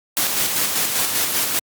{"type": "noise with tremolo", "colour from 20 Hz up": "white", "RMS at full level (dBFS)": -19, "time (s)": [0.17, 1.59], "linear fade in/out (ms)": 0, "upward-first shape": "square", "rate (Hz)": 5.1, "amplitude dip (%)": 35, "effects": ["high-pass 100 Hz 12 dB/octave", "Opus 48 kbps"]}